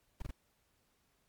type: noise bursts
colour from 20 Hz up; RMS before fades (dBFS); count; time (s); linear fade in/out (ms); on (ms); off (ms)
brown; -39; 3; 0.2-0.31; 5; 22; 22
effects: pink hiss -75 dBFS RMS until 1.28 s + MP3 96 kbps